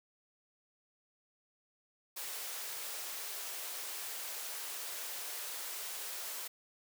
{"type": "high-pass noise", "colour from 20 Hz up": "white", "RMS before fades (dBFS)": -42, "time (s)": [2.16, 6.48], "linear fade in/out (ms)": 10, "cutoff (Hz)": 400, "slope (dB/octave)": 24, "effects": []}